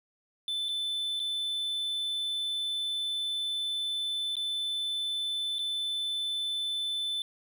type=tone with dropouts; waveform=triangle; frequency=3520 Hz; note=A7; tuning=in tune; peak=-28 dBFS; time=0.48-7.22 s; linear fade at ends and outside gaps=1 ms; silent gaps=0.686-0.69 / 1.195-1.2 / 4.355-4.367 / 5.585-5.591 s; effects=none